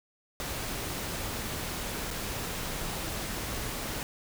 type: noise with dropouts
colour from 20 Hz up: pink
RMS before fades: -35 dBFS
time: 0.4-4.03 s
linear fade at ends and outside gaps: 0 ms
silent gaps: 2.105-2.111 s
effects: none